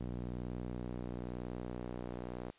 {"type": "tone with band-pass filter sweep", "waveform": "sawtooth", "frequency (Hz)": 61, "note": "B1", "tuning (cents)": -21, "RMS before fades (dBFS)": -42, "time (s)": [0, 2.51], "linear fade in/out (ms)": 10, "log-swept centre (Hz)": [210, 450], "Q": 0.75, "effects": ["white hiss -65 dBFS RMS until 2.58 s", "resampled to 8000 Hz"]}